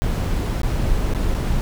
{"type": "noise with dropouts", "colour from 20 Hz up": "brown", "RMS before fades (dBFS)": -20, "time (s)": [0.02, 1.61], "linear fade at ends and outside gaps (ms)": 0, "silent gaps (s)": [[0.245, 0.248], [0.617, 0.633], [1.137, 1.148], [1.342, 1.347]], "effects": []}